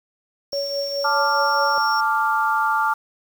triangle tone, 5500 Hz, F8, 27 cents flat, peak -26 dBFS, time 0.52-2.01 s, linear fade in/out 10 ms
sine tone with tremolo, 562 Hz, C#5, 24 cents sharp, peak -21 dBFS, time 0.53-1.78 s, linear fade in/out 0 ms, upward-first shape triangle, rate 4.8 Hz, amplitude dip 65%
sine chord, D minor, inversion second, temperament equal, 880 / 1174.7 / 1396.9 Hz, A5 / D6 / F6, 0 / 0 / 0 cents, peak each -21 / -22 / -22 dBFS, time 1.04-2.94 s, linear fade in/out 10 ms
effects 7-bit

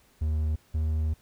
triangle tone pair in turn, 77.3 / 78.11 Hz, D#2 / D#2, -11 / +7 cents, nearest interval unison, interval 18 cents, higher second, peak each -22 dBFS, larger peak neither, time 0.21-0.56 / 0.74-1.14 s, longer second, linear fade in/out 10 ms, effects pink hiss -62 dBFS RMS until 1.21 s

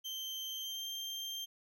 35% pulse tone with pitch glide, 3127 to 3167 Hz, G7 to G7, -5 to +17 cents, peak -37 dBFS, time 0.04-1.46 s, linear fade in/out 20 ms, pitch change +22 cents, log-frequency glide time 0.44-0.87 s, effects none

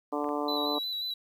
harmonic tone, 146.83 Hz, D3, in tune, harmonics 2 / 3 / 4 / 5 / 6 / 7 / 8, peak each -33 / -35 / -36 / -37 / -38 / -38 / -39 dBFS, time 0.12-0.79 s, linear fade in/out 10 ms
clicks, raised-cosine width 0.5 ms, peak -33 dBFS, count 2, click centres 0.244 / 0.29 s
triangle tone with vibrato, 3951 Hz, B7, in tune, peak -30 dBFS, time 0.48-1.14 s, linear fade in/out 5 ms, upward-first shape square, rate 5.6 Hz, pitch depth 22 cents each way
effects 10-bit

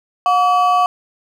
triangle ring-modulated tone, 932.3 Hz, A#5, in tune, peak -6 dBFS, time 0.26-0.86 s, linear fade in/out 0 ms, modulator 210 Hz, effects none

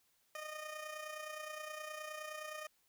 15% pulse tone with amplitude modulation, 614 Hz, D#5, 23 cents flat, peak -35 dBFS, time 0.35-2.67 s, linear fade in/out 2 ms, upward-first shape sine, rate 29.6 Hz, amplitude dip 55%, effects white hiss -75 dBFS RMS until 2.88 s

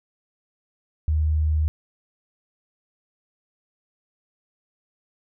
sine tone, 77.2 Hz, D#2, 13 cents flat, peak -18 dBFS, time 1.08-1.68 s, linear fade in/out 0 ms, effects none

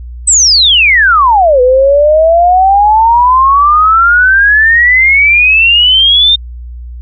sine exponential two-way sweep, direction down then up, 8280 to 493.9 to 3662 Hz, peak -3 dBFS, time 0.27-6.36 s, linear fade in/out 10 ms, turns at 1.61 s, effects added 60 Hz sine -22 dBFS peak until 7.01 s

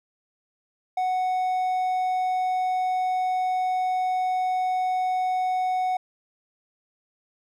triangle tone, 740 Hz, F#5, in tune, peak -20 dBFS, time 0.97-5.97 s, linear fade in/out 5 ms, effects none

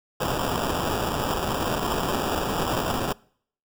white noise with sample-and-hold, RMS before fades -26 dBFS, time 0.2-3.13 s, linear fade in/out 10 ms, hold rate 2100 Hz, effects noise-tail reverb RT60 0.6 s tail -25 dB re dry

